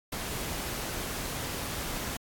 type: noise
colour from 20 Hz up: pink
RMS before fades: -35 dBFS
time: 0.12-2.17 s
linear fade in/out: 5 ms
effects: AAC 64 kbps